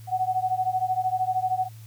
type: beating tone pair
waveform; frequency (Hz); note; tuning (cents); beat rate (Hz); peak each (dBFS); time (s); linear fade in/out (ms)
sine; 740 / 753; F#5 / F#5; 0 / +30; 13; -25 / -26; 0.07-1.69; 50
effects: added 111 Hz sine -41 dBFS peak until 1.86 s + white hiss -55 dBFS RMS until 1.86 s